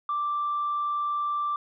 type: tone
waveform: sine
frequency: 1174.7 Hz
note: D6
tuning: in tune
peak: -24 dBFS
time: 0.09-1.56 s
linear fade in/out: 2 ms
effects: tanh soft clip ceiling -21 dBFS